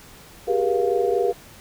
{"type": "tone cluster", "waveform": "sine", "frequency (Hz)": [386.3, 410.6, 479.5, 699], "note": ["G4", "G#4", "A#4", "F5"], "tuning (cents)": [-25, -20, 49, 1], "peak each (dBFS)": [-24, -23, -22, -27], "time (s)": [0.47, 1.33], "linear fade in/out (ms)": 20, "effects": ["pink hiss -46 dBFS RMS until 1.6 s"]}